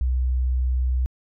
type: tone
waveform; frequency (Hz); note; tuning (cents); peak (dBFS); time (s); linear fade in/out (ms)
sine; 63.3; B1; +43; -18; 0.01-1.06; 0
effects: tanh soft clip ceiling -14 dBFS